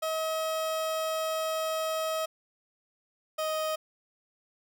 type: tone pair in turn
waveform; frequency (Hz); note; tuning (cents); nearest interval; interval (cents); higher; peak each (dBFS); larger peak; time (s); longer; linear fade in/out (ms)
30% pulse; 637 / 626.1; D#5 / D#5; +41 / +11; unison; 30; first; -26; neither; 0.02-2.26 / 3.38-3.76; first; 10
effects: none